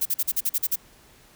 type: noise bursts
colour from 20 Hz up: violet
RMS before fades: -23 dBFS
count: 9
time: 0.01-0.759 s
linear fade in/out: 10 ms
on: 45 ms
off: 43 ms
effects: pink hiss -54 dBFS RMS until 1.35 s